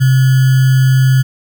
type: tone with sample-and-hold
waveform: sine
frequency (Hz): 131.2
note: C3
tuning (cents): +5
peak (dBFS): -6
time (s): 0-1.23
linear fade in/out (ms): 20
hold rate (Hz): 1575
effects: none